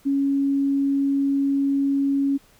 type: tone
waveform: sine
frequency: 277.2 Hz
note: C#4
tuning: in tune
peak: -18 dBFS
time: 0.05-2.38 s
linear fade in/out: 20 ms
effects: pink hiss -56 dBFS RMS until 2.59 s